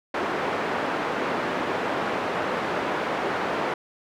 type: band-pass noise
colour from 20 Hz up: pink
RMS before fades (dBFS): -27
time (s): 0.14-3.74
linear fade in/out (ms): 5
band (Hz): 320 to 1700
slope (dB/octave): 12
effects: none